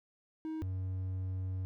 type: tone pair in turn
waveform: triangle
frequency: 316.2 / 93.44 Hz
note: D#4 / F#2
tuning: +28 / +18 cents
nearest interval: octave + major sixth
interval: 2110 cents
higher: first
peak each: -34 / -32 dBFS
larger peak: second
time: 0.45-0.62 / 0.62-1.65 s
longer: second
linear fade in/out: 0 ms
effects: none